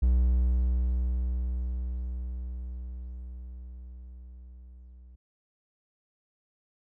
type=tone with level ramp; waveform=triangle; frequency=61.74 Hz; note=B1; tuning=in tune; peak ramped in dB=-17 to -46 dBFS; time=0.02-5.16 s; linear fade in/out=10 ms; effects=none